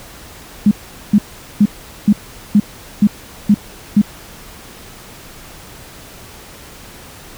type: tone bursts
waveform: sine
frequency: 206.8 Hz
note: G#3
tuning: 7 cents flat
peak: -5 dBFS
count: 8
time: 0.66-4.016 s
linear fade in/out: 5 ms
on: 52 ms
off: 420 ms
effects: pink hiss -37 dBFS RMS until 7.37 s